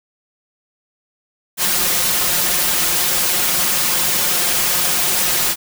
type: noise with comb filter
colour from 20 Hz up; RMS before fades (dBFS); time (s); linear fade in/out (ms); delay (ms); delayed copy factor
white; -17; 1.57-5.56; 50; 5.6; +0.95
effects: none